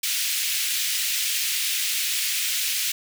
pink high-pass noise, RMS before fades -25 dBFS, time 0.03-2.92 s, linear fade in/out 5 ms, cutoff 2300 Hz, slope 24 dB/octave, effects none

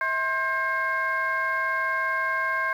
sine tone cluster, 647 / 1062 / 1592 / 2147 Hz, E5 / C6 / G6 / C7, -32 / +25 / +26 / +44 cents, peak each -34 / -27 / -25 / -32 dBFS, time 0.01-2.73 s, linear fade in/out 2 ms, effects tanh soft clip ceiling -15 dBFS + 9-bit

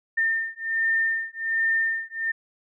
sine beating tone pair, 1808 / 1809.3 Hz, A6 / A6, +47 / +48 cents, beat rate 1.3 Hz, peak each -25 dBFS, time 0.17-2.32 s, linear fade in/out 10 ms, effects none

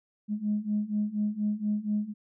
sine beating tone pair, 207.3 / 211.5 Hz, G#3 / G#3, -3 / +32 cents, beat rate 4.2 Hz, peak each -30 / -28 dBFS, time 0.28-2.14 s, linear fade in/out 50 ms, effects tanh soft clip ceiling -19 dBFS

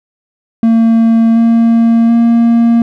triangle tone with pitch steps, 227.4 / 230 / 232.7 Hz, A#3 / A#3 / A#3, -43 / -23 / -3 cents, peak -3 dBFS, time 0.63-2.82 s, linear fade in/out 2 ms, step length 730 ms, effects none

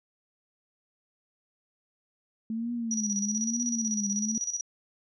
sine tone with vibrato, 220 Hz, A3, in tune, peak -29 dBFS, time 2.5-4.38 s, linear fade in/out 2 ms, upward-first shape triangle, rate 1.1 Hz, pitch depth 160 cents each way
sine tone with tremolo, 5810 Hz, F#8, 32 cents flat, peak -27 dBFS, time 2.91-4.61 s, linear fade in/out 2 ms, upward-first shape square, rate 16 Hz, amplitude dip 70%
effects resampled to 16000 Hz

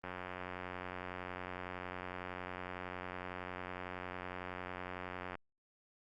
click train, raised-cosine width 0.5 ms, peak -27 dBFS, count 484, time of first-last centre 0.04-5.354 s, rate 90.9 Hz, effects Opus 24 kbps

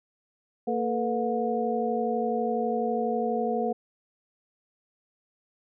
sine tone cluster, 229.4 / 438.2 / 490.3 / 720 Hz, A#3 / A4 / B4 / F#5, -28 / -7 / -13 / -47 cents, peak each -30 dBFS, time 0.67-3.73 s, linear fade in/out 10 ms, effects none

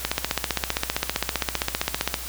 click train, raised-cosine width 0.2 ms, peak -4 dBFS, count 33, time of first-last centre 0.05-2.142 s, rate 15.3 Hz, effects added 60 Hz sine -38 dBFS peak until 2.28 s + white hiss -35 dBFS RMS until 2.28 s

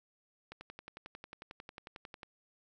click train, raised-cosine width 0.3 ms, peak -30 dBFS, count 20, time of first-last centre 0.52-2.232 s, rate 11.1 Hz, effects none

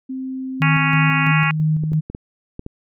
sine tone, 261.6 Hz, C4, in tune, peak -24 dBFS, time 0.09-1.32 s, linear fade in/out 10 ms
sine tone with tremolo, 155.56 Hz, D#3, in tune, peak -14 dBFS, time 0.6-2.01 s, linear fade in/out 20 ms, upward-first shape square, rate 3 Hz, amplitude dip 40%
harmonic tone, 277.2 Hz, C#4, in tune, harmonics 3 / 4 / 5 / 6 / 7 / 8 / 9 / 10, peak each -28 / -24 / -25 / -27 / -24 / -26 / -23 / -27 dBFS, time 0.62-1.51 s, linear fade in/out 0 ms
clicks, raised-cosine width 3 ms, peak -17 dBFS, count 6, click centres 1.837 / 1.919 / 2.1 / 2.149 / 2.594 / 2.664 s
effects none

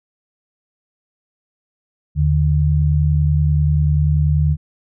sine tone pair together, 79.2 / 149.51 Hz, D#2 / D3, +31 / +31 cents, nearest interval major seventh, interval 1100 cents, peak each -15 dBFS, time 2.15-4.57 s, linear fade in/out 50 ms, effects none

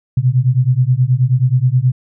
sine beating tone pair, 122.5 / 131.9 Hz, B2 / C3, -14 / +14 cents, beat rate 9.4 Hz, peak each -13 dBFS, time 0.17-1.92 s, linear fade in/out 5 ms, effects none

